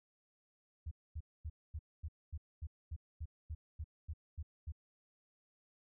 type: tone bursts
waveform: sine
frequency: 77.78 Hz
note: D#2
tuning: in tune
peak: -39 dBFS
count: 14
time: 0.86-4.722 s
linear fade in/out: 10 ms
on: 53 ms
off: 240 ms
effects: none